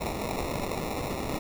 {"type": "noise with sample-and-hold", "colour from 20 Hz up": "white", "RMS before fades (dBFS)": -32, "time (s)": [0, 1.39], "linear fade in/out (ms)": 10, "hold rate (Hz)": 1575, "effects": []}